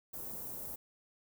white band-stop noise, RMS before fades -43 dBFS, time 0.13-0.76 s, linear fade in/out 10 ms, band 600 to 15000 Hz, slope 12 dB/octave, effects none

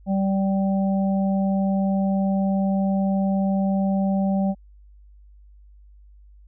harmonic tone, 194.2 Hz, G3, 16 cents flat, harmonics 1 / 3 / 4, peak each -19 / -29 / -31 dBFS, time 0.06-4.55 s, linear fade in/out 50 ms, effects added 50 Hz sine -46 dBFS peak until 6.47 s

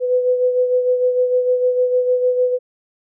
sine beating tone pair, 499.5 / 506.1 Hz, B4 / B4, +20 / +42 cents, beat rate 6.6 Hz, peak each -14 / -23 dBFS, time 0-2.59 s, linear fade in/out 50 ms, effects none

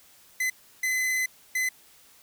45% pulse tone bursts at uneven times, 2029 Hz, B6, 46 cents sharp, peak -24 dBFS, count 3, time 0.4-0.5 / 0.83-1.26 / 1.55-1.69 s, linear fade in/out 5 ms, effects white hiss -56 dBFS RMS until 2.22 s

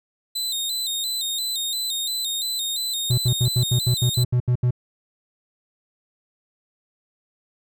sawtooth tone with vibrato, 3857 Hz, B7, 42 cents flat, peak -21 dBFS, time 0.35-4.24 s, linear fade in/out 10 ms, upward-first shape square, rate 2.9 Hz, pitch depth 71 cents each way
triangle tone bursts, 123.4 Hz, B2, 1 cent flat, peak -14 dBFS, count 11, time 3.1-4.708 s, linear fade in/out 5 ms, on 78 ms, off 75 ms
effects none

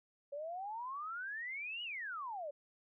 sine exponential two-way sweep, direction up then down, 554.4 to 2960 to 554.4 Hz, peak -40 dBFS, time 0.32-2.51 s, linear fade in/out 10 ms, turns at 1.83 s, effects none

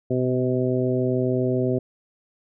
harmonic tone with a mistuned harmonic, 127.3 Hz, C3, 47 cents flat, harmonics 1 / 2 / 3 / 4 / 5, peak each -25 / -25 / -24 / -29 / -30 dBFS, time 0.1-1.79 s, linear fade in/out 10 ms, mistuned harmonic 1, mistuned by -24 cents, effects none

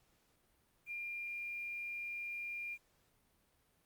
sine tone with quantisation, 2400 Hz, D7, 37 cents sharp, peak -40 dBFS, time 0.86-2.78 s, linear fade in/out 50 ms, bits 11, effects pink hiss -74 dBFS RMS until 3.85 s + Opus 48 kbps

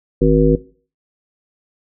harmonic tone, 53.1 Hz, G#1, 39 cents sharp, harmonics 1 / 3 / 5 / 7 / 9, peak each -16 / -16 / -16 / -16 / -16 dBFS, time 0.21-0.56 s, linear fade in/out 10 ms, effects noise-tail reverb RT60 0.4 s tail -19 dB re dry

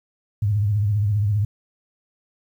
sine tone with vibrato, 103.5 Hz, G#2, 5 cents flat, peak -17 dBFS, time 0.42-1.45 s, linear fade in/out 5 ms, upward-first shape triangle, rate 15 Hz, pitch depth 110 cents each way, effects 9-bit

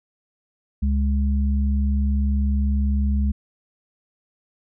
sine tone pair together, 69.3 / 207.9 Hz, C#2 / G#3, 0 / +2 cents, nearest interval octave + perfect fifth, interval 1902 cents, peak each -18 / -25 dBFS, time 0.82-3.32 s, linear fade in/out 10 ms, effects none

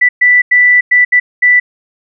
sine tone bursts at uneven times, 1975.5 Hz, B6, in tune, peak -4 dBFS, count 6, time 0.01-0.09 / 0.21-0.42 / 0.51-0.81 / 0.91-1.05 / 1.12-1.2 / 1.42-1.6 s, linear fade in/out 10 ms, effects none

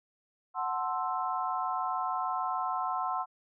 sine chord, F# half-diminished seventh, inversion none, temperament equal, 740 / 880 / 1046.5 / 1318.5 Hz, F#5 / A5 / C6 / E6, 0 / 0 / 0 / 0 cents, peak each -34 / -38 / -33 / -36 dBFS, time 0.54-3.26 s, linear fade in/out 50 ms, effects none

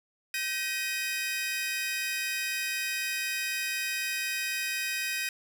sawtooth tone cluster, 1550 / 1894 / 2504 Hz, G6 / A#6 / D#7, -20 / +27 / +10 cents, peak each -33 / -32 / -29 dBFS, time 0.34-5.29 s, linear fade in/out 2 ms, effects none

